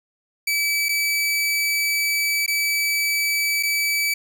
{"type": "tone with dropouts", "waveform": "sawtooth", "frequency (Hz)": 2300, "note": "D7", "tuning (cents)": -37, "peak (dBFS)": -16, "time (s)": [0.47, 4.14], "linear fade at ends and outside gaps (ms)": 5, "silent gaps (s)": [[0.886, 0.89], [2.463, 2.478], [3.628, 3.632]], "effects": []}